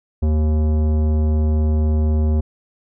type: tone with tanh clipping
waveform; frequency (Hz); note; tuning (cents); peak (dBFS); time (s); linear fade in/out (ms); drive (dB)
sine; 77; D#2; -17; -16; 0.22-2.41; 10; 15
effects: none